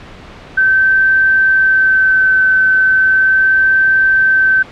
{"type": "tone with vibrato", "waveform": "sine", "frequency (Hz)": 1541, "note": "G6", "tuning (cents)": -30, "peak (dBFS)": -7, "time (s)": [0.57, 4.63], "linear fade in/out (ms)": 10, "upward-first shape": "sine", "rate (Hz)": 0.37, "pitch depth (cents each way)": 13, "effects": ["pink hiss -34 dBFS RMS until 4.71 s", "low-pass 3000 Hz 12 dB/octave"]}